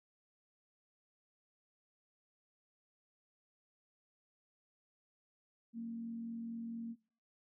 sine tone with frequency modulation, 230 Hz, A#3, 23 cents flat, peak -40 dBFS, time 5.73-6.96 s, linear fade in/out 50 ms, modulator 44.4 Hz, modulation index 0.24, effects noise-tail reverb RT60 0.5 s tail -26 dB re dry

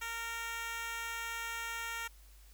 10% pulse tone with high-pass filter, 461.5 Hz, A#4, 17 cents flat, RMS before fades -40 dBFS, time 0.01-2.08 s, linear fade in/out 10 ms, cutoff 1200 Hz, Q 0.99, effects added 50 Hz sine -55 dBFS peak until 2.53 s + white hiss -64 dBFS RMS until 2.53 s

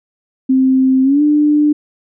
sine tone with pitch glide, 262.1 to 297.6 Hz, C4 to D4, +3 to +23 cents, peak -8 dBFS, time 0.49-1.73 s, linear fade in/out 10 ms, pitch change +220 cents, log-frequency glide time 1.03-1.22 s, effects none

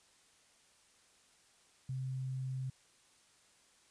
sine tone with quantisation, 130.81 Hz, C3, in tune, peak -36 dBFS, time 1.89-2.7 s, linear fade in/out 5 ms, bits 11, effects white hiss -67 dBFS RMS until 3.9 s + resampled to 22050 Hz

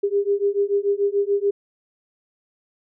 sine beating tone pair, 399.4 / 406.3 Hz, G4 / G#4, +32 / -38 cents, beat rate 6.9 Hz, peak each -21 / -21 dBFS, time 0.03-1.51 s, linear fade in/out 10 ms, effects none

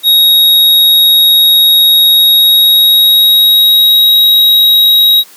square tone with pitch glide, 3776 to 3813 Hz, A#7 to A#7, +22 to +38 cents, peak -4 dBFS, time 0.03-5.24 s, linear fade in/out 50 ms, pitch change +16 cents, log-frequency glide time 2.1-4.24 s, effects white hiss -38 dBFS RMS until 5.36 s + high-pass 200 Hz 12 dB/octave

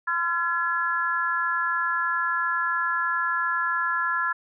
sine tone cluster, 1024 / 1367 / 1697 Hz, C6 / F6 / G#6, -38 / -37 / +37 cents, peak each -29 / -26 / -26 dBFS, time 0.07-4.33 s, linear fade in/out 10 ms, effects none

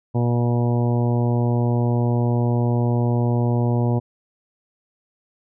harmonic tone, 120 Hz, B2, 49 cents flat, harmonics 1 / 2 / 3 / 4 / 5 / 6 / 7 / 8, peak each -18 / -24 / -28 / -30 / -32 / -34 / -35 / -36 dBFS, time 0.14-4 s, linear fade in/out 20 ms, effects none

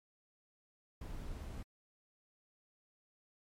brown noise, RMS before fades -44 dBFS, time 1.01-1.63 s, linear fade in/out 5 ms, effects MP3 64 kbps

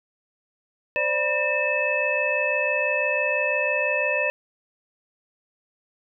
sine tone cluster, 522 / 588 / 974 / 1804 / 2604 Hz, C5 / D5 / B5 / A6 / E7, -4 / +2 / -24 / +43 / -22 cents, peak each -29 / -26 / -33 / -28 / -24 dBFS, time 0.96-4.3 s, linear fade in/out 0 ms, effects none

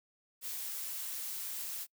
blue noise, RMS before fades -40 dBFS, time 0.41-1.87 s, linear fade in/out 50 ms, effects noise-tail reverb RT60 0.1 s tail -26 dB re dry

